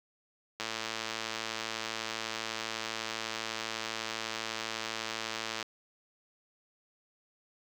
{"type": "click train", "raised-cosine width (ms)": 0.2, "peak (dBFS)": -17, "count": 564, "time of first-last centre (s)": [0.6, 5.627], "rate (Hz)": 112, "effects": ["high-pass 150 Hz 12 dB/octave", "8-bit"]}